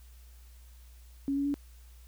sine tone with pitch steps, 277.2 / 281.1 / 285 Hz, C#4 / C#4 / C#4, 0 / +24 / +48 cents, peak -27 dBFS, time 1.28-1.541 s, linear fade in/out 0 ms, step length 87 ms, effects added 60 Hz sine -50 dBFS peak until 2.07 s + white hiss -63 dBFS RMS until 2.07 s

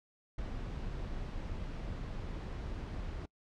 brown noise with ADSR envelope, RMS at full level -36 dBFS, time 0.38-3.26 s, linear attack 7 ms, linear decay 9 ms, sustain -4 dB, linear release 9 ms, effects noise-tail reverb RT60 0.1 s tail -25 dB re dry + low-pass 5000 Hz 12 dB/octave

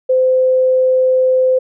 sine tone, 515 Hz, C5, 28 cents flat, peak -9 dBFS, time 0.09-1.59 s, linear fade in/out 10 ms, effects none

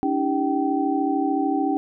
sine tone cluster, 282.5 / 316 / 393 / 772 Hz, C#4 / D#4 / G4 / G5, +33 / +27 / +4 / -27 cents, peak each -23 / -25 / -29 / -25 dBFS, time 0.03-1.77 s, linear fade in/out 0 ms, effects none

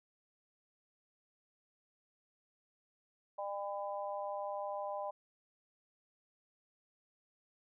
harmonic tone, 200.7 Hz, G3, 41 cents sharp, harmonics 3 / 4 / 5, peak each -40 / -42 / -44 dBFS, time 3.38-5.11 s, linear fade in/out 10 ms, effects none

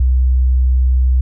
sine tone, 63.6 Hz, C2, 48 cents flat, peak -9 dBFS, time 0-1.21 s, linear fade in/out 5 ms, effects none

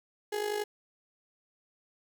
35% pulse tone with amplitude modulation, 417.7 Hz, G#4, 10 cents sharp, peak -26 dBFS, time 0.32-0.64 s, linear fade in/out 10 ms, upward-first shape sine, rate 51.1 Hz, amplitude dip 65%, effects none

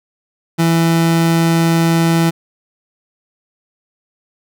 30% pulse tone, 165.8 Hz, E3, 10 cents sharp, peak -8 dBFS, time 0.58-2.31 s, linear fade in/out 20 ms, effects none

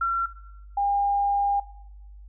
sine tone pair in turn, 1362 / 805.2 Hz, F6 / G5, -44 / +46 cents, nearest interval major sixth, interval 910 cents, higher first, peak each -21 dBFS, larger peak neither, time 0.01-0.26 / 0.77-1.6 s, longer second, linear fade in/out 5 ms, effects noise-tail reverb RT60 0.9 s tail -17 dB re dry + added 50 Hz sine -42 dBFS peak until 2.28 s

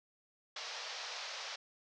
white band-pass noise, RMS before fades -44 dBFS, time 0.56-1.56 s, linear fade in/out 5 ms, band 480 to 5800 Hz, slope 48 dB/octave, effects none

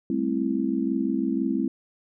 sine chord, A minor seventh, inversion third, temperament just, 198 / 220 / 264 / 330 Hz, G3 / A3 / C4 / E4, +18 / 0 / +16 / +2 cents, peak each -30 / -29 / -26 / -28 dBFS, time 0.1-1.68 s, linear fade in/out 2 ms, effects none

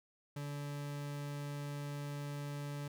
40% pulse tone, 144.3 Hz, D3, 30 cents flat, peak -39 dBFS, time 0.36-2.88 s, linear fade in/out 5 ms, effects none

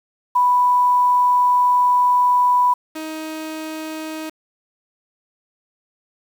sine / sawtooth tone pair in turn, 987.8 / 314.7 Hz, B5 / D#4, 0 / +20 cents, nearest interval octave + minor sixth, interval 1980 cents, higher first, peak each -12 / -23 dBFS, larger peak first, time 0.35-2.74 / 2.95-4.3 s, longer first, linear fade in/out 10 ms, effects 7-bit

